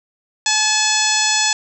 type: harmonic tone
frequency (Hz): 859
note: A5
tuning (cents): -42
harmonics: 1 / 2 / 3 / 4 / 5 / 6 / 7 / 8 / 9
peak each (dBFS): -23 / -23 / -23 / -23 / -23 / -23 / -23 / -23 / -23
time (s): 0.46-1.53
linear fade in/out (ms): 2
effects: none